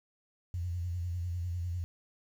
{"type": "tone with vibrato", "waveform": "sine", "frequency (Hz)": 87.6, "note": "F2", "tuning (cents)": 6, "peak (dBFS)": -32, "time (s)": [0.54, 1.84], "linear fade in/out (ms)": 0, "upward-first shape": "square", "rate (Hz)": 10, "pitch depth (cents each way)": 48, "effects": ["10-bit"]}